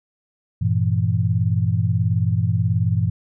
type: chord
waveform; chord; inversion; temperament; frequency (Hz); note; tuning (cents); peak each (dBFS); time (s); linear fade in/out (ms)
sine; E diminished; first; equal; 98 / 116.54 / 164.81; G2 / Bb2 / E3; 0 / 0 / 0; -20 / -20 / -23; 0.61-3.1; 10
effects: none